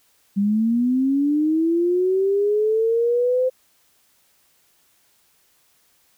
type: linear sweep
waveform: sine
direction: up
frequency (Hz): 196 to 517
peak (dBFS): -16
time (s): 0.36-3.5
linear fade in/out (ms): 20
effects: white hiss -61 dBFS RMS until 6.17 s